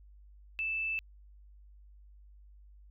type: tone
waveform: sine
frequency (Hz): 2638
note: E7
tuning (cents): +1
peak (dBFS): -31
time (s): 0.59-0.99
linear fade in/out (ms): 0
effects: added 50 Hz sine -53 dBFS peak until 2.9 s